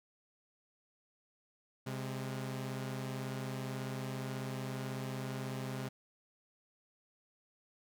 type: tone pair together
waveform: sawtooth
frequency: 131.02 / 205.6 Hz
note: C3 / G#3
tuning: +3 / -17 cents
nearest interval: minor sixth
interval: 780 cents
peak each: -35 / -40 dBFS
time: 1.86-5.89 s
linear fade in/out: 10 ms
effects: none